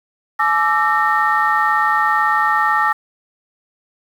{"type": "tone cluster", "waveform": "sine", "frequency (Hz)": [854, 1172, 1330, 1836], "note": ["G#5", "D6", "E6", "A#6"], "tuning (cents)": [48, -4, 15, -27], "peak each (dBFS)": -18, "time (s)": [0.39, 2.93], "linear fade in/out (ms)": 10, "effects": ["tanh soft clip ceiling -4 dBFS", "7-bit"]}